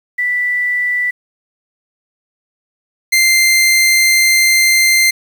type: tone pair in turn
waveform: sine / sawtooth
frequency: 1972 / 2088 Hz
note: B6 / C7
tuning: -3 / -4 cents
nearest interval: minor second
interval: 99 cents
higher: second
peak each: -13 / -5 dBFS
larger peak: second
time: 0.18-1.11 / 3.12-5.11 s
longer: second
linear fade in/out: 10 ms
effects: 7-bit